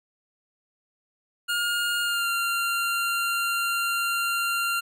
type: tone with pitch glide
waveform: 25% pulse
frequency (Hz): 1419 to 1385.8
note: F6 to F6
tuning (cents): +27 to -14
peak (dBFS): -20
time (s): 1.48-4.81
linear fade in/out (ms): 20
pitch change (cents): -41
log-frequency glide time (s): 2.02-2.29
effects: none